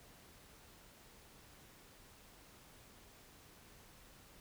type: silence
effects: pink hiss -61 dBFS RMS until 4.4 s